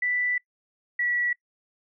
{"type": "tone pair in turn", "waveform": "sine", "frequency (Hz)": [1977, 1940.8], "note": ["B6", "B6"], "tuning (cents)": [1, -31], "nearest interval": "unison", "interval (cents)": 32, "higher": "first", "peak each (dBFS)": -23, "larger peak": "neither", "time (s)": [[0.02, 0.38], [0.99, 1.33]], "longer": "first", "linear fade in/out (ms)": 5, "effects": ["noise-tail reverb RT60 0.1 s tail -22 dB re dry"]}